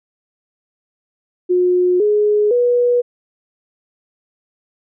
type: tone with pitch steps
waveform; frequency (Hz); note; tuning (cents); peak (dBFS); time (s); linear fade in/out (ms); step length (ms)
sine; 360.3 / 418.7 / 486.5; F#4 / G#4 / B4; -46 / +14 / -26; -11; 1.49-3.02; 20; 510
effects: none